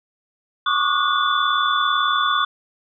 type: tone cluster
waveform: sine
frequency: 1101 / 1141 / 1219 / 1455 / 3476 Hz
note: C#6 / C#6 / D#6 / F#6 / A7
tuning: -12 / +50 / -36 / -29 / -22 cents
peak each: -23 dBFS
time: 0.66-2.45 s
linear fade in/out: 5 ms
effects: none